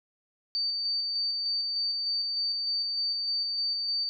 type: tone with tremolo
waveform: sine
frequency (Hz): 4597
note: D8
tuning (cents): -38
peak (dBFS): -26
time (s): 0.55-4.09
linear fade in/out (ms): 0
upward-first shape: square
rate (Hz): 3.3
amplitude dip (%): 25
effects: none